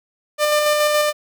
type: tone with tremolo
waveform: sawtooth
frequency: 598 Hz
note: D5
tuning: 31 cents sharp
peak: -10 dBFS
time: 0.38-1.13 s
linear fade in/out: 50 ms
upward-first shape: square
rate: 7.1 Hz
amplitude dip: 25%
effects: none